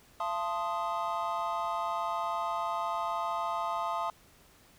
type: chord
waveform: triangle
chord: F dominant seventh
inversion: none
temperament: equal with one note detuned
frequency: 680.9 / 880 / 1046.5 / 1244.5 Hz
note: F5 / A5 / C6 / Eb6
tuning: -44 / 0 / 0 / 0 cents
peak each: -34 dBFS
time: 0.2-4.1 s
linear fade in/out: 2 ms
effects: pink hiss -60 dBFS RMS until 4.78 s